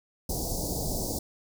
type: band-stop noise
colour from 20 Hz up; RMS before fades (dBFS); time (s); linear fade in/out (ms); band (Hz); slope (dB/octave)
pink; -31; 0.29-1.19; 5; 810 to 4600; 48
effects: none